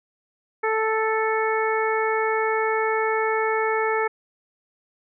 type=harmonic tone; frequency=440 Hz; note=A4; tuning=in tune; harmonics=1 / 2 / 3 / 4 / 5; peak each=-23 / -26 / -28 / -29 / -30 dBFS; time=0.63-4.08 s; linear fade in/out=10 ms; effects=none